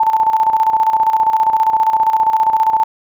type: tone with tremolo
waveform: sine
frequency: 883 Hz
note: A5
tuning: 6 cents sharp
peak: -8 dBFS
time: 0-2.84 s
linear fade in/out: 5 ms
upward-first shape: square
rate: 15 Hz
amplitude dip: 60%
effects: none